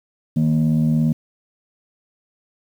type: tone pair together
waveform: sine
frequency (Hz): 156.2 / 234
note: D#3 / A#3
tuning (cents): +7 / +7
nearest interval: perfect fifth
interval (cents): 700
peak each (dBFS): -15 / -16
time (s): 0.36-1.13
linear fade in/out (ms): 10
effects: tanh soft clip ceiling -11 dBFS + 8-bit